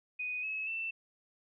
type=tone with pitch steps; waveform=sine; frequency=2489 / 2578 / 2671 Hz; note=D#7 / E7 / E7; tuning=0 / -39 / +22 cents; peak=-34 dBFS; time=0.19-0.91 s; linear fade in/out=10 ms; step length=240 ms; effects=none